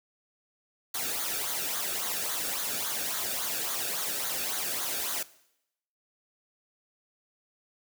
white noise with flanger, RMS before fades -32 dBFS, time 0.94-5.23 s, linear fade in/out 5 ms, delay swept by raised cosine 0.37 to 1.01 ms, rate 3.6 Hz, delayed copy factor -0.65, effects noise-tail reverb RT60 0.8 s tail -19 dB re dry

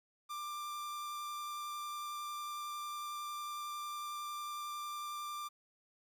45% pulse tone with vibrato, 1186 Hz, D6, 17 cents sharp, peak -40 dBFS, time 0.29-5.49 s, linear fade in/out 20 ms, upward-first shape sine, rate 11 Hz, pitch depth 8 cents each way, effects 12-bit

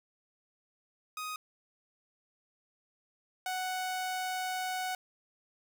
sawtooth tone pair in turn, 1250 / 741.7 Hz, D#6 / F#5, +8 / +4 cents, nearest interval major sixth, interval 904 cents, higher first, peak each -33 / -29 dBFS, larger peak second, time 1.17-1.36 / 3.46-4.95 s, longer second, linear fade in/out 2 ms, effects none

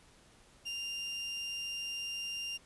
30% pulse tone, 2794 Hz, F7, in tune, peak -34 dBFS, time 0.65-2.58 s, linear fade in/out 20 ms, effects pink hiss -62 dBFS RMS until 2.65 s + resampled to 24000 Hz

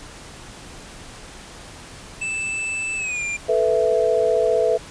square tone with pitch glide, 2637 to 2390 Hz, E7 to D7, 0 to +30 cents, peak -24 dBFS, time 2.21-3.37 s, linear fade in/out 10 ms, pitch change -170 cents, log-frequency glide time 2.97-3.22 s
sine chord, A suspended second, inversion none, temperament just, 440 / 495 / 660 Hz, A4 / B4 / E5, 0 / +4 / +2 cents, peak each -20 dBFS, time 3.48-4.78 s, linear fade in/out 20 ms
effects pink hiss -40 dBFS RMS until 4.9 s + resampled to 22050 Hz

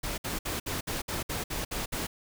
pink noise bursts, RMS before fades -33 dBFS, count 10, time 0.03-2.07 s, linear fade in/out 10 ms, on 150 ms, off 60 ms, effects none

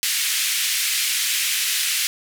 pink band-pass noise, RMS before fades -22 dBFS, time 0.03-2.07 s, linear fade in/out 0 ms, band 2100 to 15000 Hz, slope 24 dB/octave, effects none

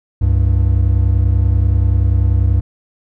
triangle tone pair together, 67.66 / 98 Hz, C#2 / G2, -41 / 0 cents, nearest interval tritone, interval 641 cents, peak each -11 dBFS, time 0.21-2.61 s, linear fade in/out 10 ms, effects none

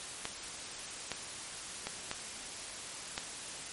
clicks, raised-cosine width 0.2 ms, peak -17 dBFS, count 5, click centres 0.254 / 1.117 / 1.87 / 2.114 / 3.179 s, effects white hiss -43 dBFS RMS until 3.72 s + MP3 48 kbps

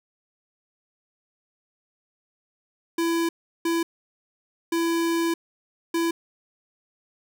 square tone bursts at uneven times, 334.1 Hz, E4, 23 cents sharp, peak -22 dBFS, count 4, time 2.98-3.29 / 3.65-3.83 / 4.72-5.34 / 5.94-6.11 s, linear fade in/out 5 ms, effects none

